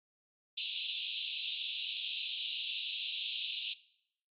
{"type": "band-pass noise", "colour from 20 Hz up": "white", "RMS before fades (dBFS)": -39, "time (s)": [0.57, 3.74], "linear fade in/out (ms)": 10, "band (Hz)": [2600, 3900], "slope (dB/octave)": 96, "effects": ["noise-tail reverb RT60 0.7 s tail -18 dB re dry", "MP3 48 kbps"]}